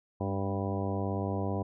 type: harmonic tone with a mistuned harmonic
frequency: 98 Hz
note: G2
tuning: in tune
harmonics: 1 / 2 / 3 / 4 / 5 / 6 / 7 / 8 / 10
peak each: -33 / -36 / -38 / -39 / -40 / -41 / -41 / -42 / -43 dBFS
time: 0.2-1.63 s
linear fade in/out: 10 ms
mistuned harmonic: 2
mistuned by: +41 cents
effects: none